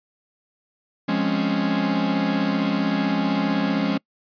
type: chord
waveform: 45% pulse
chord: Db major seventh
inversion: first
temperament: equal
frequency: 174.61 / 207.7 / 261.6 / 277.2 Hz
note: F3 / Ab3 / C4 / Db4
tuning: 0 / 0 / 0 / 0 cents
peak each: -27 / -24 / -29 / -24 dBFS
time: 1.08-3.98 s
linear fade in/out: 10 ms
effects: noise-tail reverb RT60 0.1 s tail -25 dB re dry + resampled to 11025 Hz